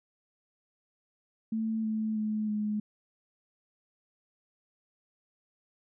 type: tone with pitch steps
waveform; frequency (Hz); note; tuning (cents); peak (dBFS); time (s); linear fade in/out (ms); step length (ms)
sine; 221.8 / 218.1 / 214.5 / 210.9; A3 / A3 / A3 / G#3; +14 / -15 / -44 / +27; -28; 1.52-2.8; 5; 320
effects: none